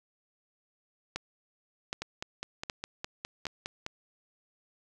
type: two click trains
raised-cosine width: 0.2 ms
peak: -16 / -18 dBFS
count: 4 / 10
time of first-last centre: 1.16-3.468 / 2.02-3.864 s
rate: 1.3 / 4.88 Hz
effects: none